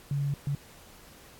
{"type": "tone bursts at uneven times", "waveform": "sine", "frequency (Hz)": 141.5, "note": "C#3", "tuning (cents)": 36, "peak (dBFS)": -26, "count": 2, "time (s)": [[0.11, 0.34], [0.47, 0.55]], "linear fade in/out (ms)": 2, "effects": ["pink hiss -53 dBFS RMS until 1.39 s", "AAC 64 kbps"]}